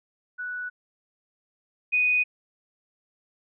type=tone pair in turn; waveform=sine; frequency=1478 / 2486 Hz; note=F#6 / D#7; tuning=-2 / -2 cents; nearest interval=major sixth; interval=900 cents; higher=second; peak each=-30 / -19 dBFS; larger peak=second; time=0.38-0.7 / 1.92-2.24 s; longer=neither; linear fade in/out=20 ms; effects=none